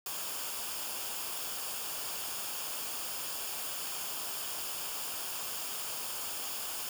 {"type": "noise with comb filter", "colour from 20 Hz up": "white", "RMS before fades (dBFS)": -38, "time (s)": [0.06, 6.89], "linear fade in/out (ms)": 2, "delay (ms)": 0.5, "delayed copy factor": -0.55, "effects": []}